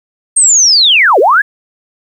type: linear two-way sweep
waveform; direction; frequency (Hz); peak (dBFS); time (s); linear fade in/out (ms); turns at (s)
sine; down then up; 8680 to 349.2 to 1746; -4; 0.36-1.42; 10; 1.19
effects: 7-bit